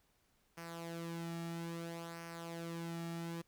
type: tone with flanger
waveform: sawtooth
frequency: 167.7 Hz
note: E3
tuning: 30 cents sharp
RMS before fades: -44 dBFS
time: 0.57-3.42 s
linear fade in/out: 10 ms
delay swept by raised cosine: 0.26 to 1.96 ms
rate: 0.6 Hz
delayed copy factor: -0.6
effects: pink hiss -75 dBFS RMS until 3.47 s